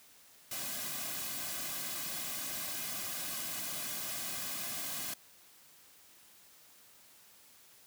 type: noise with comb filter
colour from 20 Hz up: white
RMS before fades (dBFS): -39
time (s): 0.51-5.14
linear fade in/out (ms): 5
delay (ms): 2.2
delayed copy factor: -0.7
effects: white hiss -60 dBFS RMS until 7.86 s + high-pass 60 Hz 12 dB/octave